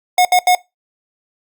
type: tone bursts at uneven times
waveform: square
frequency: 725 Hz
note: F#5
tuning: 35 cents flat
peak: -9 dBFS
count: 3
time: 0.18-0.25 / 0.32-0.39 / 0.47-0.55 s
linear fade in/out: 2 ms
effects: noise-tail reverb RT60 0.2 s tail -20 dB re dry + Opus 48 kbps